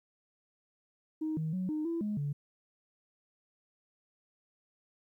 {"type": "tone with pitch steps", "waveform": "sine", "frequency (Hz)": [312.7, 158.1, 185, 306.8, 334.3, 209.5, 144], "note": ["D#4", "D#3", "F#3", "D#4", "E4", "G#3", "D3"], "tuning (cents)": [9, 28, 0, -24, 24, 15, -34], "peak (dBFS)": -30, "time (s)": [1.21, 2.33], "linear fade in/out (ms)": 10, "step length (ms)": 160, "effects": ["tanh soft clip ceiling -27 dBFS", "12-bit"]}